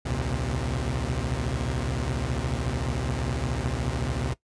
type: tone cluster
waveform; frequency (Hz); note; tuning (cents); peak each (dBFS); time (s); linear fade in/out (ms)
sawtooth; 63.3 / 76.6 / 117.6 / 131.7; B1 / D#2 / A#2 / C3; +43 / -27 / +16 / +12; -28; 0.05-4.34; 10
effects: noise-tail reverb RT60 0.1 s tail -18 dB re dry + resampled to 22050 Hz